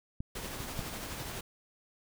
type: clicks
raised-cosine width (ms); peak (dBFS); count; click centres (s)
5; -24 / -32 / -22; 3; 0.205 / 0.605 / 0.792
type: noise with tremolo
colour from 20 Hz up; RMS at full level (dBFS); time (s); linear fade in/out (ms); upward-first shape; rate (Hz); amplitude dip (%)
pink; -39; 0.35-1.41; 5; triangle; 12; 35
effects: none